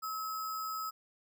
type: tone with sample-and-hold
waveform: sine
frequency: 1290 Hz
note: E6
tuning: 38 cents flat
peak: -35 dBFS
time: 0.02-0.91 s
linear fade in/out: 20 ms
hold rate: 6300 Hz
effects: none